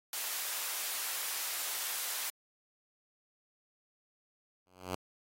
white high-pass noise, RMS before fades -37 dBFS, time 0.13-2.3 s, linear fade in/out 2 ms, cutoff 700 Hz, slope 12 dB/octave
5% pulse tone with exponential growth, 91.8 Hz, F#2, 13 cents flat, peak -21 dBFS, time 4.66-4.95 s, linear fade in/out 5 ms, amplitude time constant 62 ms
effects AAC 48 kbps

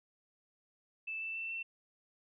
sine tone with pitch steps, 2637 / 2655 / 2674 / 2692 Hz, E7 / E7 / E7 / E7, 0 / +12 / +24 / +36 cents, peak -37 dBFS, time 1.07-1.63 s, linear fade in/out 10 ms, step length 140 ms, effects none

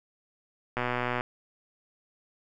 click train, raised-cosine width 0.5 ms, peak -14 dBFS, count 55, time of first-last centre 0.77-1.209 s, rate 123 Hz, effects none

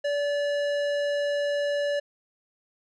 sine tone with tanh clipping, 577 Hz, D5, 31 cents flat, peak -26 dBFS, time 0.04-2 s, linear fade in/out 10 ms, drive 16 dB, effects none

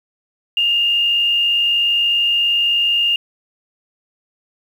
sine tone with frequency modulation, 2818 Hz, F7, 15 cents sharp, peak -13 dBFS, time 0.57-3.16 s, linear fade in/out 2 ms, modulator 56.9 Hz, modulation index 0.69, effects 7-bit

